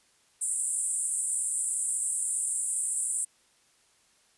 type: band-pass noise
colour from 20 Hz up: pink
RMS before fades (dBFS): -30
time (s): 0.41-3.25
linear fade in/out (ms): 10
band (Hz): 7900 to 9900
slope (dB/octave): 96
effects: white hiss -65 dBFS RMS until 4.37 s + resampled to 24000 Hz